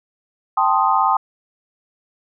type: chord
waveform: sine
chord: A half-diminished seventh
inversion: third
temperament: equal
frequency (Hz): 784 / 880 / 1046.5 / 1244.5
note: G5 / A5 / C6 / Eb6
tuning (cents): 0 / 0 / 0 / 0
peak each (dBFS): -19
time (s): 0.57-1.17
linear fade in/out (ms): 5
effects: none